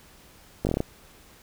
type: slowing click train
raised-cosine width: 2 ms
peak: -11 dBFS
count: 7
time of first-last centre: 0.65-0.804 s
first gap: 19 ms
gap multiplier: 1.12
effects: pink hiss -53 dBFS RMS until 1.42 s